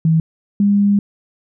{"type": "tone pair in turn", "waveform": "sine", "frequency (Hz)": [161.3, 202.3], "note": ["E3", "G#3"], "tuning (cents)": [-37, -45], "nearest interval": "major third", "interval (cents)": 392, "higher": "second", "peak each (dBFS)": -10, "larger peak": "neither", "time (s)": [[0.05, 0.2], [0.6, 0.99]], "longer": "second", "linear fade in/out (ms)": 2, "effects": []}